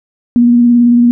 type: tone with vibrato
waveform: sine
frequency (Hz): 239.7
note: A#3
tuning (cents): +48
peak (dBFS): -4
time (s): 0.36-1.11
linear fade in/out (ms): 0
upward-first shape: square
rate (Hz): 18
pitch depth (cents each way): 17
effects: none